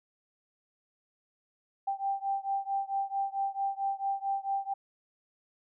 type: beating tone pair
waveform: sine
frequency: 785 / 789.5 Hz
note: G5 / G5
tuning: +2 / +12 cents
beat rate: 4.5 Hz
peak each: -32 / -33 dBFS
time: 1.87-4.74 s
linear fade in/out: 10 ms
effects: none